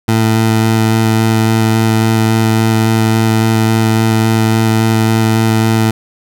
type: tone with vibrato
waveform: 20% pulse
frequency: 111.4 Hz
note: A2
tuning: 22 cents sharp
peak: -4 dBFS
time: 0.08-5.91 s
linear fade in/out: 5 ms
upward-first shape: square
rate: 3.6 Hz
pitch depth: 8 cents each way
effects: none

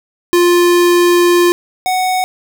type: tone pair in turn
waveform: square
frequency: 350.2 / 742 Hz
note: F4 / F#5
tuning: +5 / +5 cents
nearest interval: octave + minor second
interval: 1300 cents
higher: second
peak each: -8 / -13 dBFS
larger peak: first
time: 0.33-1.52 / 1.86-2.24 s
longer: first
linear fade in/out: 0 ms
effects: none

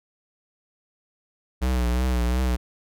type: tone with vibrato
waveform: square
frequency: 61.74 Hz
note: B1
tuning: in tune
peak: -21 dBFS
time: 1.61-2.57 s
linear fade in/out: 20 ms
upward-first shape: triangle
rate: 2.8 Hz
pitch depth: 77 cents each way
effects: none

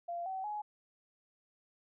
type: tone with pitch steps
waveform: sine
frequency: 690 / 761.2 / 839.7 Hz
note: F5 / F#5 / G#5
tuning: -21 / +49 / +19 cents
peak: -36 dBFS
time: 0.08-0.62 s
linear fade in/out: 10 ms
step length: 180 ms
effects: none

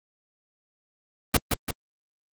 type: noise with echo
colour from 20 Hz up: pink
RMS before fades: -17 dBFS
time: 1.34-1.37 s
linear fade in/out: 5 ms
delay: 170 ms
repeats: 2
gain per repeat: -5 dB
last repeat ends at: 1.71 s
effects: high-pass 60 Hz 12 dB/octave + Opus 32 kbps

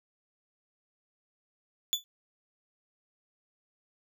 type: tone with exponential decay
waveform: 35% pulse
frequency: 3469 Hz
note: A7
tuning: 25 cents flat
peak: -19 dBFS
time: 1.93-2.04 s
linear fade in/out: 0 ms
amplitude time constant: 22 ms
effects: none

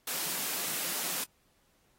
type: high-pass noise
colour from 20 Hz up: white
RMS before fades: -34 dBFS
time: 0.07-1.24 s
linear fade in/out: 5 ms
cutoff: 140 Hz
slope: 96 dB/octave
effects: pink hiss -70 dBFS RMS until 1.98 s + AAC 48 kbps

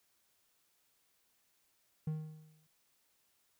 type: tone with exponential decay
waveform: triangle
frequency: 155.56 Hz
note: D#3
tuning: in tune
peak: -30 dBFS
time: 2.07-2.67 s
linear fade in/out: 5 ms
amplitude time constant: 130 ms
effects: white hiss -75 dBFS RMS until 3.59 s

